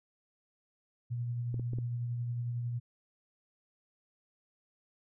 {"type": "tone with tremolo", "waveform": "sine", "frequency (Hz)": 120, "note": "B2", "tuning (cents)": -49, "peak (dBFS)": -31, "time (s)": [1.1, 2.8], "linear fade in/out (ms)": 20, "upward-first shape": "triangle", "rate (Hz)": 11, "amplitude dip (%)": 30}
{"type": "clicks", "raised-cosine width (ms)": 3, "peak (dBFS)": -28, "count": 4, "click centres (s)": [1.543, 1.596, 1.734, 1.786]}
{"effects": []}